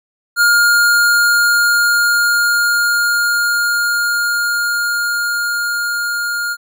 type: tone with level ramp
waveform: square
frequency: 1415 Hz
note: F6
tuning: 22 cents sharp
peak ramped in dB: -9 to -18 dBFS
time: 0.36-6.57 s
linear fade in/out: 50 ms
effects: none